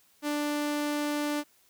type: tone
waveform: sawtooth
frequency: 294.6 Hz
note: D4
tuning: 6 cents sharp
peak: -24 dBFS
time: 0.22-1.44 s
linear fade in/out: 50 ms
effects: white hiss -64 dBFS RMS until 1.69 s